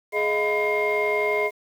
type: tone cluster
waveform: sine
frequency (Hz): 420.2 / 626 / 697 / 1004 / 2128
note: G#4 / D#5 / F5 / B5 / C7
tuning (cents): +20 / +10 / -4 / +28 / +29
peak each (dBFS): -23 / -26 / -32 / -29 / -24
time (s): 0.12-1.51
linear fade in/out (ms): 50
effects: tanh soft clip ceiling -14 dBFS + 8-bit